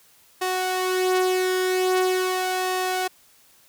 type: tone with flanger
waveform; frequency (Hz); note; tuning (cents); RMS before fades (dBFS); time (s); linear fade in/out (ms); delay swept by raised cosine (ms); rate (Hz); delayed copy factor
sawtooth; 370; F#4; 0; -23; 0.41-3.08; 10; 1.1 to 3.3; 0.43; +0.5
effects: white hiss -56 dBFS RMS until 3.68 s